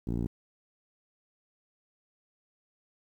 10% pulse tone with low-pass filter, 58.27 Hz, A#1, in tune, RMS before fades -31 dBFS, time 0.07-0.27 s, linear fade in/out 5 ms, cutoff 320 Hz, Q 0.95, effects 10-bit

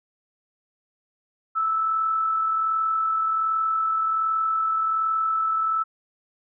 sine tone with amplitude modulation, 1313 Hz, E6, 7 cents flat, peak -19 dBFS, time 1.55-5.84 s, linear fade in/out 20 ms, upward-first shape sine, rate 41.3 Hz, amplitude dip 30%, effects none

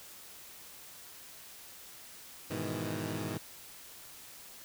15% pulse chord, E major seventh, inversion first, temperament equal, 103.83 / 123.47 / 155.56 / 164.81 Hz, G#2 / B2 / D#3 / E3, 0 / 0 / 0 / 0 cents, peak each -33 / -35 / -35 / -35 dBFS, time 2.5-3.38 s, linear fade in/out 10 ms, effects white hiss -51 dBFS RMS until 4.64 s

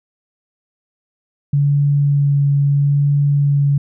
sine tone with vibrato, 142.4 Hz, C#3, 47 cents sharp, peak -11 dBFS, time 1.53-3.78 s, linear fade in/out 5 ms, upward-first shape sine, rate 0.76 Hz, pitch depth 11 cents each way, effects none

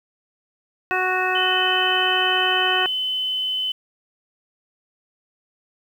harmonic tone, 370 Hz, F#4, in tune, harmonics 1 / 2 / 3 / 4 / 5 / 7, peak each -27 / -25 / -27 / -25 / -26 / -26 dBFS, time 0.91-2.86 s, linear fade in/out 0 ms
sine tone, 3033 Hz, F#7, 42 cents sharp, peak -21 dBFS, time 1.35-3.72 s, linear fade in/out 5 ms
effects 8-bit

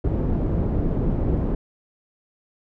pink low-pass noise, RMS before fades -22 dBFS, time 0.04-1.55 s, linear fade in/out 5 ms, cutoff 370 Hz, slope 12 dB/octave, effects none

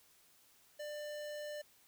square tone with notch filter, 595 Hz, D5, 22 cents sharp, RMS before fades -44 dBFS, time 0.79-1.62 s, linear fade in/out 10 ms, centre 11000 Hz, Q 1.9, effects white hiss -67 dBFS RMS until 1.87 s

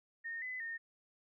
sine tone with pitch steps, 1839 / 2014 / 1833 Hz, A#6 / B6 / A#6, -24 / +33 / -30 cents, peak -39 dBFS, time 0.24-0.78 s, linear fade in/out 20 ms, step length 180 ms, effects none

